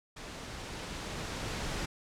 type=noise with level ramp; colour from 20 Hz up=pink; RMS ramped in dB=-44 to -35 dBFS; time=0.16-1.86 s; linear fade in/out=10 ms; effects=low-pass 7000 Hz 12 dB/octave